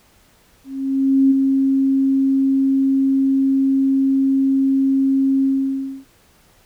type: tone with ADSR envelope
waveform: sine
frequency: 270 Hz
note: C#4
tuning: 45 cents flat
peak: -9 dBFS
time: 0.64-6.05 s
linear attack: 670 ms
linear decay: 15 ms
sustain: -4 dB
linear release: 610 ms
effects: pink hiss -54 dBFS RMS until 6.65 s